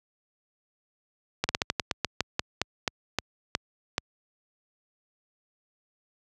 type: slowing click train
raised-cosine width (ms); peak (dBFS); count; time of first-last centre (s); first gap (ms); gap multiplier
0.2; -7; 15; 1.44-3.981; 50; 1.18
effects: high-pass 60 Hz 12 dB/octave